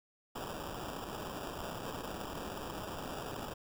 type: noise with sample-and-hold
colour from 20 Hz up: violet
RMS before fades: -42 dBFS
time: 0.35-3.54 s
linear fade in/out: 10 ms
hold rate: 2100 Hz
effects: none